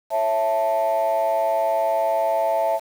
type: chord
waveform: sine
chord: A major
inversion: first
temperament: just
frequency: 550 / 660 / 880 Hz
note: C#5 / E5 / A5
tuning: -14 / +2 / 0 cents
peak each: -25 / -19 / -22 dBFS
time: 0.1-2.8 s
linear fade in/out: 50 ms
effects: tanh soft clip ceiling -13 dBFS + 7-bit